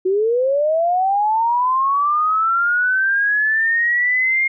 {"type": "linear sweep", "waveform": "sine", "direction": "up", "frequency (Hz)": [363.4, 2136], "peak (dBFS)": -14, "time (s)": [0.05, 4.48], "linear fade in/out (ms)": 10, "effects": []}